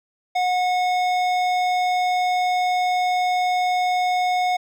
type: tone with hard clipping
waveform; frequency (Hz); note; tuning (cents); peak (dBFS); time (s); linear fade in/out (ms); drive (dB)
sine; 728; F#5; -28; -20; 0.35-4.57; 10; 13
effects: none

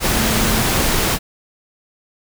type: tone in noise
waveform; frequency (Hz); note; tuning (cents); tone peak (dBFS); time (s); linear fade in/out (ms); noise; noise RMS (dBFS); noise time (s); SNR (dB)
sine; 219.1; A3; -7; -21; 0.1-0.67; 50; pink; -17; 0-1.19; -7
effects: none

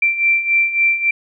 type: beating tone pair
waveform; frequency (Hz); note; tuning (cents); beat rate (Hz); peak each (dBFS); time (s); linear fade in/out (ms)
sine; 2349 / 2352.6; D7 / D7; 0 / +2; 3.6; -19 / -14; 0.02-1.11; 5
effects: none

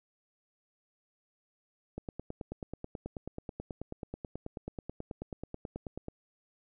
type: click train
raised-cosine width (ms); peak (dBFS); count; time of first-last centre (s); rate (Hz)
2; -25; 39; 1.98-6.084; 9.26
effects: none

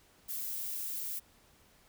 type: noise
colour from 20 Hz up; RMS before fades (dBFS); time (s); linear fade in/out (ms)
violet; -38; 0.28-1.2; 20
effects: pink hiss -64 dBFS RMS until 1.88 s

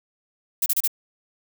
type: noise bursts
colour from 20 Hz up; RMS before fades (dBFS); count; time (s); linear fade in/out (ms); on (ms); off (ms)
violet; -21; 4; 0.62-0.877; 5; 41; 31
effects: none

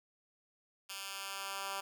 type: tone with high-pass filter sweep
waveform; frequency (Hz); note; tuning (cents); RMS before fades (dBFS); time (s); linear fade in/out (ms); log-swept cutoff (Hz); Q
10% pulse; 196; G3; 0; -42; 0.89-1.81; 10; 2500 to 950; 0.83
effects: none

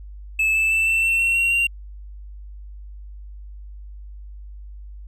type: tone with pitch steps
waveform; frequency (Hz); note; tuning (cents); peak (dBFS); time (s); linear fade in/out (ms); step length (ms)
triangle; 2612 / 2633 / 2655 / 2676 / 2698 / 2720 / 2742 / 2764; E7 / E7 / E7 / E7 / E7 / F7 / F7 / F7; -17 / -3 / +12 / +25 / +40 / -46 / -32 / -19; -15; 0.39-1.67; 5; 160
effects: added 50 Hz sine -35 dBFS peak until 5.07 s

